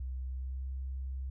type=tone with pitch glide; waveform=sine; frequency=64.2 to 65.81 Hz; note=C2 to C2; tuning=-32 to +11 cents; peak=-35 dBFS; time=0-1.3 s; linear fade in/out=5 ms; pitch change=+43 cents; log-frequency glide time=0.24-0.68 s; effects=none